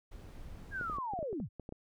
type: noise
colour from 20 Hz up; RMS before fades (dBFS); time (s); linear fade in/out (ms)
brown; -48; 0.11-0.98; 10
type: linear sweep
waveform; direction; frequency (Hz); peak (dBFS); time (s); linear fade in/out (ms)
sine; down; 1663 to 64; -35; 0.71-1.49; 50
type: clicks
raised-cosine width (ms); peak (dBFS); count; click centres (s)
2; -30; 11; 0.812 / 0.898 / 0.985 / 1.136 / 1.19 / 1.228 / 1.329 / 1.401 / 1.597 / 1.691 / 1.724
effects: none